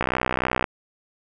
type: click train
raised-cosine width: 0.5 ms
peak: -6 dBFS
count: 41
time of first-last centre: 0.01-0.642 s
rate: 63.3 Hz
effects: none